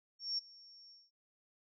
sine tone with ADSR envelope, 5490 Hz, F8, 31 cents flat, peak -32 dBFS, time 0.19-1.11 s, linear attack 190 ms, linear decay 16 ms, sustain -23 dB, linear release 200 ms, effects none

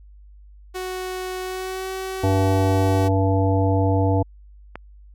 sawtooth tone with pitch glide, 370 to 378.9 Hz, F#4 to F#4, 0 to +41 cents, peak -23 dBFS, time 0.74-3.09 s, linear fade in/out 20 ms, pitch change +41 cents, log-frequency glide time 1.41-1.91 s
harmonic tone, 96.4 Hz, G2, 28 cents flat, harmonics 1 / 3 / 5 / 7 / 9, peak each -18 / -23 / -25 / -26 / -28 dBFS, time 2.23-4.23 s, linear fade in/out 10 ms
click, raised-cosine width 0.5 ms, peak -17 dBFS, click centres 4.756 s
effects added 50 Hz sine -43 dBFS peak until 5.14 s

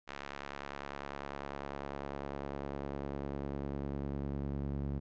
sawtooth tone with band-pass filter sweep, 70 Hz, C#2, 18 cents sharp, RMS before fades -40 dBFS, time 0.07-5 s, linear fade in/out 20 ms, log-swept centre 1800 to 170 Hz, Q 0.75, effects resampled to 16000 Hz

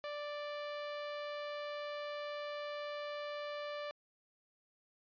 sawtooth tone, 587.3 Hz, D5, in tune, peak -36 dBFS, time 0.04-3.91 s, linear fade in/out 0 ms, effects resampled to 11025 Hz

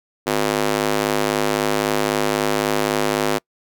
square tone with high-pass filter, 51.9 Hz, G#1, in tune, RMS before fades -20 dBFS, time 0.26-3.39 s, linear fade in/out 20 ms, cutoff 350 Hz, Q 1.1, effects noise-tail reverb RT60 0.1 s tail -26 dB re dry

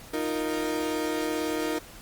35% pulse chord, Eb suspended second, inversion none, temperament equal, 311.1 / 349.2 / 466.2 Hz, Eb4 / F4 / Bb4, 0 / 0 / 0 cents, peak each -28 / -32 / -30 dBFS, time 0.13-1.79 s, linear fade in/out 10 ms, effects pink hiss -47 dBFS RMS until 2.01 s + Opus 48 kbps

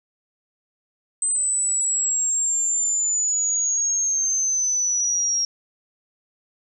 sine linear sweep, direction down, 8170 to 5588 Hz, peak -19 dBFS, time 1.22-5.45 s, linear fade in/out 2 ms, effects none

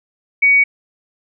sine tone, 2250 Hz, C#7, 25 cents sharp, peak -8 dBFS, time 0.42-0.64 s, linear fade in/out 10 ms, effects none

